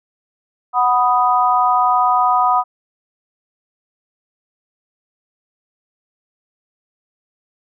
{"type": "chord", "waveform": "sine", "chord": "B major", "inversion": "second", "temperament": "equal", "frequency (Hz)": [740, 987.8, 1244.5], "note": ["F#5", "B5", "D#6"], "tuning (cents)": [0, 0, 0], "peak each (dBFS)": -16, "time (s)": [0.73, 2.64], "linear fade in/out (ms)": 50, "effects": []}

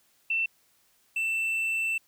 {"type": "tone pair in turn", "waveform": ["sine", "triangle"], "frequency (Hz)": [2682, 2670], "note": ["E7", "E7"], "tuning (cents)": [29, 22], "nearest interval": "unison", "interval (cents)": 7, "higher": "first", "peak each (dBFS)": -24, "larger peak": "neither", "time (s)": [[0.3, 0.46], [1.16, 1.98]], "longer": "second", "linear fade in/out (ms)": 5, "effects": ["white hiss -66 dBFS RMS until 2.07 s"]}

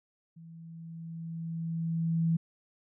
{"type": "tone with level ramp", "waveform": "sine", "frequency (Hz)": 164.81, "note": "E3", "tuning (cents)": 0, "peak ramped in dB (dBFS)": [-47, -23], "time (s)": [0.36, 2.37], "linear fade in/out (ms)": 10, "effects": []}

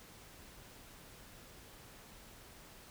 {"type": "silence", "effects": ["pink hiss -56 dBFS RMS until 2.9 s"]}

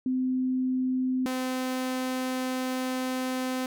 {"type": "tone pair in turn", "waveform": ["sine", "sawtooth"], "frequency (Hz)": [257, 257], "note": ["C4", "C4"], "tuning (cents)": [-31, -31], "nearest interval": "unison", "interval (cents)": 0, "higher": "neither", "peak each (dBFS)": -24, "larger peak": "neither", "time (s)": [[0.06, 1.26], [1.26, 3.66]], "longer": "second", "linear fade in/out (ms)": 2, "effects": []}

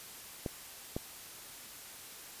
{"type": "clicks", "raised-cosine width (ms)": 2, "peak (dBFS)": -21, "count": 2, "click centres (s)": [0.462, 0.965], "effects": ["white hiss -49 dBFS RMS until 2.4 s", "resampled to 32000 Hz"]}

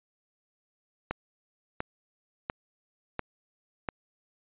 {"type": "click train", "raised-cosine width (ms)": 0.5, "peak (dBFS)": -15, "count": 5, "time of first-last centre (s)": [1.11, 3.888], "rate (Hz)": 1.44, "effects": ["resampled to 8000 Hz"]}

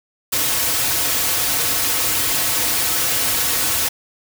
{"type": "noise with comb filter", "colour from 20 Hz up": "white", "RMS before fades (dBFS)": -19, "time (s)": [0.32, 3.89], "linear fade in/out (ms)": 10, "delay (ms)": 5, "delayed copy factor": -0.85, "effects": []}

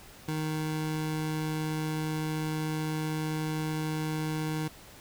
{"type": "tone", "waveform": "25% pulse", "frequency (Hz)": 155.6, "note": "D#3", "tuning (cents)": 0, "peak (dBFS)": -26, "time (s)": [0.28, 4.68], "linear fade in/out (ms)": 5, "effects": ["pink hiss -51 dBFS RMS until 5 s"]}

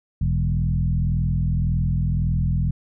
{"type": "tone with frequency modulation", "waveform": "sine", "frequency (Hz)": 103.83, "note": "G#2", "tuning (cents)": 0, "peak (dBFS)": -18, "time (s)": [0.21, 2.71], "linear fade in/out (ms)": 5, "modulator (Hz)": 41.8, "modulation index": 1.6, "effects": []}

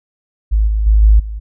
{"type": "tone with level steps", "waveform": "sine", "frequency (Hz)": 53.1, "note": "G#1", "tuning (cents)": 39, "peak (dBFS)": [-9, -12, -6, -4, -21], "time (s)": [0.51, 1.4], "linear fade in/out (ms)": 20, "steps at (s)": [0.67, 0.86, 1.02, 1.19], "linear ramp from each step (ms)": 10, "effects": []}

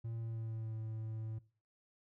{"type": "tone with pitch glide", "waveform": "triangle", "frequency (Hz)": [114.5, 110.54], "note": ["A#2", "A2"], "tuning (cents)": [-31, 8], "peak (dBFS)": -37, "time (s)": [0.04, 1.39], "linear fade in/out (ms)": 10, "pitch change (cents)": -61, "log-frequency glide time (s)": [0.15, 0.76], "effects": ["noise-tail reverb RT60 0.4 s tail -20 dB re dry"]}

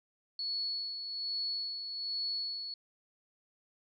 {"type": "tone with tremolo", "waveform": "sine", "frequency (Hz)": 4396, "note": "C#8", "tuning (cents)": -15, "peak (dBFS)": -32, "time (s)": [0.39, 2.74], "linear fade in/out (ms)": 2, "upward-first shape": "sine", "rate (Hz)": 1.2, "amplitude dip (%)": 50, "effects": []}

